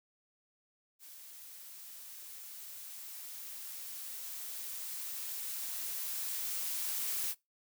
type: noise with level ramp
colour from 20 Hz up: blue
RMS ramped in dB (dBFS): -52 to -35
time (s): 0.99-7.35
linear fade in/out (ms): 50
effects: noise-tail reverb RT60 0.2 s tail -22 dB re dry